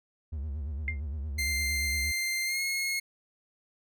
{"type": "tone with vibrato", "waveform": "triangle", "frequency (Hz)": 73, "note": "D2", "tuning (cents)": -10, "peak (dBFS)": -30, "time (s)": [0.32, 2.12], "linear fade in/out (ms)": 10, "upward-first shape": "sine", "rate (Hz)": 8.7, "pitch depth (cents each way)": 150}
{"type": "tone with exponential decay", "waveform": "sine", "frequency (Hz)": 2102, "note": "C7", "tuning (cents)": 7, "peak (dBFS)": -25, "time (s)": [0.88, 1], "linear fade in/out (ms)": 1, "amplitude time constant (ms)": 24}
{"type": "tone with pitch glide", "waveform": "sawtooth", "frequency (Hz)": [2093, 2162], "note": ["C7", "C#7"], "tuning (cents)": [0, -44], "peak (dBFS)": -25, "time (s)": [1.38, 3], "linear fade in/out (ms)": 10, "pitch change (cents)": 56, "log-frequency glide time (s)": [2.45, 2.61]}
{"effects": []}